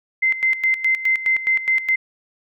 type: tone with tremolo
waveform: sine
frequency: 2074 Hz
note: C7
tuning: 16 cents flat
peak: -14 dBFS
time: 0.22-1.96 s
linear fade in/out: 10 ms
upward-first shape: square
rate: 4.8 Hz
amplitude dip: 75%
effects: none